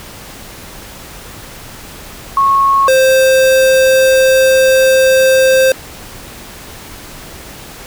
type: tone pair in turn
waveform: sine / square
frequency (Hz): 1097 / 525.2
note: C#6 / C5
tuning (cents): -18 / +6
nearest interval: octave + minor second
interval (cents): 1276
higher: first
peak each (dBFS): -7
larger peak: neither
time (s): 2.37-2.88 / 2.88-5.72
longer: second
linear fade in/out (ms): 2
effects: pink hiss -32 dBFS RMS until 7.86 s